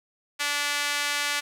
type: tone with high-pass filter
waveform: sawtooth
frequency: 290 Hz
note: D4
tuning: 22 cents flat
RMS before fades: -27 dBFS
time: 0.39-1.41 s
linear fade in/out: 20 ms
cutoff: 1800 Hz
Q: 1
effects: low-pass 11000 Hz 12 dB/octave + 8-bit